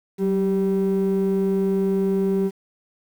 triangle ring-modulated tone, 290 Hz, D4, 22 cents flat, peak -12 dBFS, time 0.18-2.51 s, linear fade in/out 50 ms, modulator 100 Hz, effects tanh soft clip ceiling -12 dBFS + 8-bit

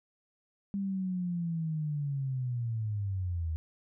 sine linear sweep, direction down, 200.1 to 77.78 Hz, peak -30 dBFS, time 0.74-3.56 s, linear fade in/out 0 ms, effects none

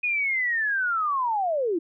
sine linear sweep, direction down, 2489 to 311.1 Hz, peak -22 dBFS, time 0.03-1.79 s, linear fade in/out 10 ms, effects none

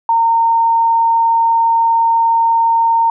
sine tone, 917 Hz, A#5, 29 cents flat, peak -9 dBFS, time 0.09-3.1 s, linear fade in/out 2 ms, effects none

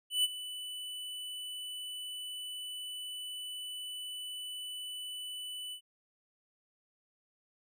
square tone with ADSR envelope, 2984 Hz, F#7, 14 cents sharp, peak -25 dBFS, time 0.1-5.81 s, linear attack 140 ms, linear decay 30 ms, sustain -15 dB, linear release 83 ms, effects none

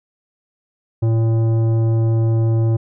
sine tone with tanh clipping, 113.2 Hz, A2, 50 cents sharp, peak -15 dBFS, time 1.02-2.77 s, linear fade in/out 10 ms, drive 12 dB, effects none

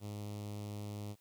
sawtooth tone with notch filter, 103.7 Hz, G#2, 2 cents flat, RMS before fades -43 dBFS, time 0-1.16 s, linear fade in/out 50 ms, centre 1600 Hz, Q 0.81, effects white hiss -72 dBFS RMS until 1.2 s

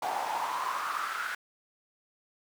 brown noise with high-pass filter sweep, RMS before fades -33 dBFS, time 0.02-1.35 s, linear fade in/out 5 ms, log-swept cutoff 760 to 1500 Hz, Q 5.9, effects none

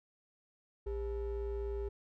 triangle ring-modulated tone, 230 Hz, A#3, 23 cents flat, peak -30 dBFS, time 0.86-1.89 s, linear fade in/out 10 ms, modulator 172 Hz, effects none

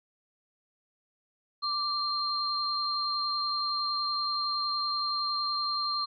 sine tone pair together, 1174.7 / 4182 Hz, D6 / C8, 0 / -2 cents, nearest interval octave + minor seventh, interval 2198 cents, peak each -31 / -30 dBFS, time 1.62-6.06 s, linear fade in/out 20 ms, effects none

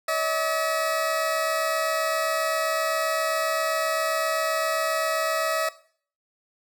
20% pulse tone pair together, 574 / 641.6 Hz, D5 / E5, -40 / -47 cents, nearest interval major second, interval 193 cents, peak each -25 / -19 dBFS, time 0.08-5.69 s, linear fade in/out 5 ms, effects noise-tail reverb RT60 0.5 s tail -17 dB re dry

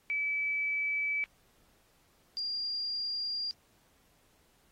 sine tone pair in turn, 2300 / 4790 Hz, D7 / D8, -37 / +33 cents, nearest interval octave + minor second, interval 1270 cents, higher second, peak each -29 / -32 dBFS, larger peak first, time 0.1-1.24 / 2.37-3.51 s, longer neither, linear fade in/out 0 ms, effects pink hiss -68 dBFS RMS until 4.71 s + AAC 48 kbps

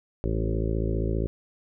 harmonic tone with a mistuned harmonic, 55 Hz, A1, in tune, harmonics 1 / 2 / 3 / 4 / 5 / 6 / 7 / 8 / 9 / 10, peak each -27 / -30 / -34 / -37 / -38 / -35 / -33 / -38 / -41 / -40 dBFS, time 0.24-1.27 s, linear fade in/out 0 ms, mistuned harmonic 4, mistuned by +16 cents, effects none

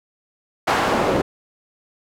pink noise with band-pass filter sweep, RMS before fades -19 dBFS, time 0.67-1.22 s, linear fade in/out 10 ms, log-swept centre 1100 to 390 Hz, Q 0.86, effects none

